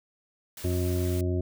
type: noise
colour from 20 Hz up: white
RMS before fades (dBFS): -42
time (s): 0.57-1.21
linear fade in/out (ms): 2
type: harmonic tone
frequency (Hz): 90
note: F#2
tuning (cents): -47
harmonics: 1 / 2 / 3 / 4 / 6 / 7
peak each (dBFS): -26 / -37 / -34 / -31 / -46 / -39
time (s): 0.64-1.41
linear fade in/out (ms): 5
effects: none